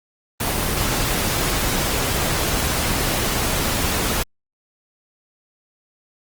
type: noise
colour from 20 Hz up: pink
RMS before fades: -21 dBFS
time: 0.4-4.23 s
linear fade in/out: 5 ms
effects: Opus 24 kbps